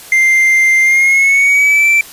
triangle tone with pitch glide, 2093 to 2336 Hz, C7 to D7, 0 to -10 cents, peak -5 dBFS, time 0.12-2.01 s, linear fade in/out 2 ms, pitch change +190 cents, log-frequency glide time 0.81-1.88 s, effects white hiss -34 dBFS RMS until 2.12 s + resampled to 32000 Hz

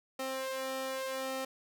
sawtooth tone with flanger, 264 Hz, C4, 16 cents sharp, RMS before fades -37 dBFS, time 0.19-1.45 s, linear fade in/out 5 ms, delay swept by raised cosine 1.6 to 2.14 ms, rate 0.86 Hz, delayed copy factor +1, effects none

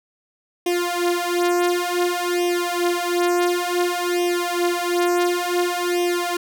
sawtooth tone with flanger, 351.7 Hz, F4, 12 cents sharp, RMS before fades -21 dBFS, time 0.66-6.37 s, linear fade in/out 5 ms, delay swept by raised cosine 0.34 to 5.84 ms, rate 0.56 Hz, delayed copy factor +0.95, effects none

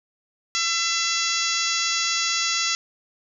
harmonic tone, 673 Hz, E5, 36 cents sharp, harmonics 2 / 3 / 4 / 5 / 6 / 7 / 8 / 9 / 10, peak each -30 / -30 / -30 / -30 / -30 / -30 / -30 / -30 / -30 dBFS, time 0.55-2.75 s, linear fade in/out 0 ms, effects none

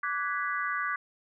sine chord, G# half-diminished seventh, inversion second, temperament equal with one note detuned, 1162.5 / 1480 / 1661.2 / 1975.5 Hz, D6 / F#6 / G#6 / B6, -18 / 0 / 0 / 0 cents, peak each -32 / -34 / -35 / -36 dBFS, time 0.03-0.96 s, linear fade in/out 5 ms, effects none

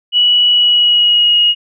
sine tone with pitch glide, 2937 to 2880 Hz, F#7 to F#7, -13 to -47 cents, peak -7 dBFS, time 0.12-1.55 s, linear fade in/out 50 ms, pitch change -34 cents, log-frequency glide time 0.48-1.39 s, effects none

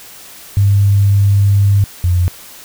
sine tone pair in turn, 100 / 88.97 Hz, G2 / F2, +35 / +33 cents, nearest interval major second, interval 202 cents, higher first, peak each -7 / -9 dBFS, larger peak first, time 0.57-1.84 / 2.04-2.28 s, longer first, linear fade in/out 0 ms, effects white hiss -36 dBFS RMS until 2.64 s

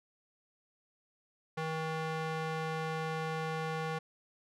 square tone with band-pass filter, 159.4 Hz, D#3, 42 cents sharp, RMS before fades -36 dBFS, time 1.57-3.99 s, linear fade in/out 10 ms, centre 1100 Hz, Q 0.55, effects none

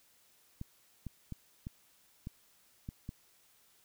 clicks, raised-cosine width 5 ms, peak -28 dBFS, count 7, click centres 0.614 / 1.067 / 1.323 / 1.669 / 2.271 / 2.889 / 3.091 s, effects white hiss -67 dBFS RMS until 3.84 s

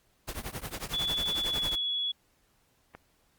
pink noise with tremolo, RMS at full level -34 dBFS, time 0.27-1.76 s, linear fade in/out 20 ms, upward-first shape triangle, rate 11 Hz, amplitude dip 95%
sine tone with pitch glide, 3435 to 3378 Hz, A7 to G#7, -42 to +29 cents, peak -28 dBFS, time 0.93-2.12 s, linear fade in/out 10 ms, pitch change -29 cents, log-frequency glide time 1.4-1.74 s
click, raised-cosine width 0.5 ms, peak -28 dBFS, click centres 2.95 s
effects pink hiss -69 dBFS RMS until 3.38 s + Opus 48 kbps

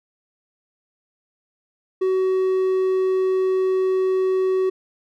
triangle tone, 376 Hz, F#4, 28 cents sharp, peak -15 dBFS, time 2.01-4.7 s, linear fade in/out 10 ms, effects none

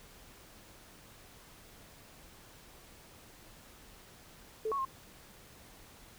sine tone with pitch steps, 437.9 / 1108 / 1065 Hz, A4 / C#6 / C6, -8 / -1 / +30 cents, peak -31 dBFS, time 4.65-4.851 s, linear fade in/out 5 ms, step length 67 ms, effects pink hiss -56 dBFS RMS until 6.18 s

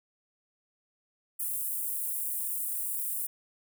white high-pass noise, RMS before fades -33 dBFS, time 1.39-3.27 s, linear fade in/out 10 ms, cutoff 8600 Hz, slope 48 dB/octave, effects none

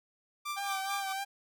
sawtooth tone with tremolo, 1180 Hz, D6, 8 cents sharp, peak -29 dBFS, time 0.45-1.13 s, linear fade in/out 10 ms, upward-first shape triangle, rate 4.6 Hz, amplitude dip 100%
sawtooth tone with vibrato, 784 Hz, G5, in tune, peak -30 dBFS, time 0.56-1.25 s, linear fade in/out 20 ms, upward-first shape sine, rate 3.2 Hz, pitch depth 38 cents each way
effects none

